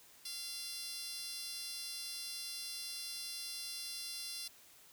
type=tone with high-pass filter; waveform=10% pulse; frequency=690 Hz; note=F5; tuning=21 cents flat; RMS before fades=-44 dBFS; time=0.25-4.48 s; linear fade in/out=5 ms; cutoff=5400 Hz; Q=2.1; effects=white hiss -61 dBFS RMS until 4.92 s